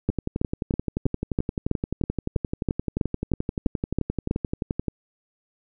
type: two click trains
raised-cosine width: 3 ms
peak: -9 / -12 dBFS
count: 14 / 56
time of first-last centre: 0.09-4.311 / 0.1-4.883 s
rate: 3.08 / 11.5 Hz
effects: none